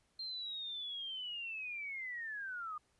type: linear sweep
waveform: sine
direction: down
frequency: 4192 to 1200 Hz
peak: -40 dBFS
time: 0.19-2.78 s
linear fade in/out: 5 ms
effects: pink hiss -75 dBFS RMS until 2.99 s + resampled to 24000 Hz